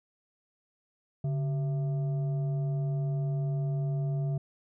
sine tone with frequency modulation, 142.4 Hz, C#3, 47 cents sharp, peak -27 dBFS, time 1.24-4.38 s, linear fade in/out 5 ms, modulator 527 Hz, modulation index 0.29, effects none

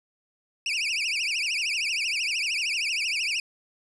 30% pulse tone with vibrato, 2556 Hz, D#7, 46 cents sharp, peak -22 dBFS, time 0.66-3.4 s, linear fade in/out 2 ms, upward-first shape triangle, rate 13 Hz, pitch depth 240 cents each way, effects resampled to 22050 Hz + 10-bit

